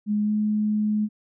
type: tone with pitch glide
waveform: sine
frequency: 209.2 to 211.9 Hz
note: G#3 to G#3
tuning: +13 to +35 cents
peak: -20 dBFS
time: 0.06-1.09 s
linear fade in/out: 50 ms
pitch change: +22 cents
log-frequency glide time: 0.23-0.31 s
effects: none